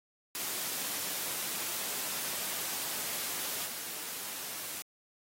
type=noise with level steps; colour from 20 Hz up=white; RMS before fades=-36 / -40 dBFS; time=0.35-4.82 s; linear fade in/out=0 ms; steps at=3.66 s; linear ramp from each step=2 ms; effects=high-pass 150 Hz 12 dB/octave + AAC 48 kbps